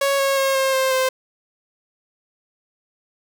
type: tone with pitch steps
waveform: sawtooth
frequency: 554.4 / 547.4 / 540.5 / 533.7 / 526.9 / 520.3 Hz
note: C#5 / C#5 / C#5 / C5 / C5 / C5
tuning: 0 / -22 / -44 / +34 / +12 / -10 cents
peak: -13 dBFS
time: 0.01-1.09 s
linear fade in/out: 5 ms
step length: 180 ms
effects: none